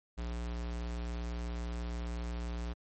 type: tone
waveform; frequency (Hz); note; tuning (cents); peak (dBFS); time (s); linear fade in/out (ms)
square; 58.9; A#1; +19; -36; 0.17-2.74; 20
effects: MP3 32 kbps

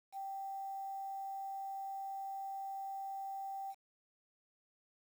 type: tone with quantisation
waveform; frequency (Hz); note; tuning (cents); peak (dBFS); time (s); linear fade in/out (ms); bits
sine; 781; G5; -7; -40; 0.12-3.75; 50; 10
effects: none

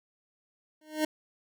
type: tone with exponential growth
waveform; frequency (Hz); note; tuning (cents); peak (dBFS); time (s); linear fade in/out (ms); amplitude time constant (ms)
25% pulse; 308.4; D#4; -15; -19; 0.81-1.05; 5; 51
effects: none

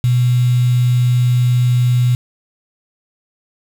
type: tone with quantisation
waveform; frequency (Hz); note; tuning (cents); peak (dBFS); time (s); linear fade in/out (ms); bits
sine; 123.47; B2; 0; -10; 0.04-2.15; 0; 5
effects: none

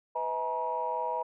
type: tone cluster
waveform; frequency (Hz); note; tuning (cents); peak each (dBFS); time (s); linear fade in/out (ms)
sine; 498.5 / 640 / 848 / 953; B4 / D#5 / G#5 / A#5; +16 / +49 / +36 / +38; -36 / -36 / -37 / -31; 0.15-1.23; 10
effects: tanh soft clip ceiling -19 dBFS

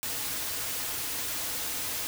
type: noise with comb filter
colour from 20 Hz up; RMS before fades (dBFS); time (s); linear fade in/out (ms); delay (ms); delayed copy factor
white; -33; 0.03-2.07; 0; 5.2; -0.5
effects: none

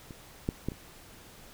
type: clicks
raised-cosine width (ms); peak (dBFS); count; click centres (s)
3; -30 / -15 / -17 / -29; 4; 0.108 / 0.489 / 0.686 / 0.719
effects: pink hiss -52 dBFS RMS until 1.53 s

